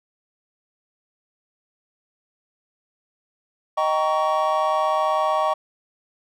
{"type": "chord", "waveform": "triangle", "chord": "Eb dominant seventh", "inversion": "none", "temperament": "just", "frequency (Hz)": [622.3, 777.8, 933.4, 1120.1], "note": ["Eb5", "G5", "Bb5", "Db6"], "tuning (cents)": [0, -14, 2, 18], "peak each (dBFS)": [-21, -23, -25, -21], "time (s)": [3.77, 5.54], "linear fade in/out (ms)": 10, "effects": []}